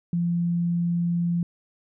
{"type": "tone", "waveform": "sine", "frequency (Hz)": 172, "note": "F3", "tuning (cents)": -26, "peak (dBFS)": -21, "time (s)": [0.13, 1.43], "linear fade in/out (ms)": 2, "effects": []}